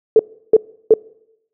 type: tone bursts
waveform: sine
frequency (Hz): 440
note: A4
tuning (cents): 0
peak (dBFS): -4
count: 3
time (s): 0.16-0.939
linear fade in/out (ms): 2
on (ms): 33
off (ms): 340
effects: noise-tail reverb RT60 0.8 s tail -23 dB re dry